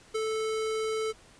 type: tone with ADSR envelope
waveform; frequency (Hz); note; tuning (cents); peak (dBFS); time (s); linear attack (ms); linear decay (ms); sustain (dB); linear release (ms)
square; 438.6; A4; -6; -27; 0.14-1.13; 14; 19; -2; 28
effects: pink hiss -56 dBFS RMS until 1.39 s + resampled to 22050 Hz